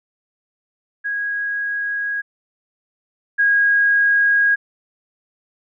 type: tone pair in turn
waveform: sine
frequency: 1649 / 1640.2 Hz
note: G#6 / G#6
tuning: -13 / -22 cents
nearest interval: unison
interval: 9 cents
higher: first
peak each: -20 / -12 dBFS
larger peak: second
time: 1.04-2.22 / 3.38-4.56 s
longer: neither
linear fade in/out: 20 ms
effects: none